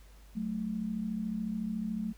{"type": "tone pair together", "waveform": "sine", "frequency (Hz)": [186.12, 220], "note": ["F#3", "A3"], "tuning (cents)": [10, 0], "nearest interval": "minor third", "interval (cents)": 290, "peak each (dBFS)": [-37, -33], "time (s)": [0.35, 2.13], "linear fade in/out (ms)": 20, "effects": ["added 50 Hz sine -52 dBFS peak until 2.17 s", "pink hiss -62 dBFS RMS until 2.17 s"]}